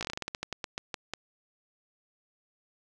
slowing click train, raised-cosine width 0.2 ms, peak -16 dBFS, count 16, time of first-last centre 0.01-1.136 s, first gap 17 ms, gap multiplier 1.19, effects none

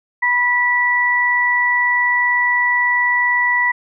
sine tone pair together, 979 / 1958 Hz, B5 / B6, -15 / -15 cents, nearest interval octave, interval 1200 cents, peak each -19 / -14 dBFS, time 0.22-3.72 s, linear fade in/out 10 ms, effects none

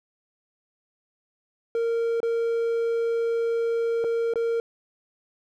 triangle tone with dropouts, 462.3 Hz, A#4, 14 cents flat, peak -20 dBFS, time 1.75-4.6 s, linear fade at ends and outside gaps 1 ms, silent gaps 2.203-2.23 / 4.041-4.045 / 4.337-4.357 s, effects none

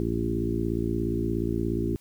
harmonic tone with a mistuned harmonic, 57 Hz, A#1, 38 cents flat, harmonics 1 / 2 / 3 / 4 / 5 / 6 / 7, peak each -33 / -32 / -35 / -32 / -33 / -30 / -34 dBFS, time 0-1.96 s, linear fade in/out 0 ms, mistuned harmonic 2, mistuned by -20 cents, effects white hiss -60 dBFS RMS until 2 s

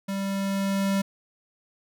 square tone with level ramp, 196 Hz, G3, in tune, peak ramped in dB -28 to -22 dBFS, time 0.08-1.02 s, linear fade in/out 10 ms, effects none

